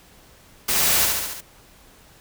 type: noise with echo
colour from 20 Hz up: white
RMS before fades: -21 dBFS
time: 0.68-1.06 s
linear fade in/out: 10 ms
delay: 70 ms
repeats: 5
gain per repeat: -3 dB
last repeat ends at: 1.41 s
effects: pink hiss -51 dBFS RMS until 2.2 s